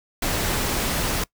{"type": "noise", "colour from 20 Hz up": "pink", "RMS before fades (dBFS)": -24, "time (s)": [0.22, 1.24], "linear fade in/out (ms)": 5, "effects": ["noise-tail reverb RT60 0.1 s tail -22 dB re dry"]}